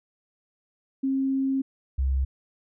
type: tone pair in turn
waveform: sine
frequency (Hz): 268.4 / 66.6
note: C4 / C2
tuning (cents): +44 / +31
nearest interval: 2 octaves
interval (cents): 2413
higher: first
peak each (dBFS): -22 / -21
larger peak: second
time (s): 1.03-1.62 / 1.98-2.25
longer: first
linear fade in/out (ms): 10
effects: none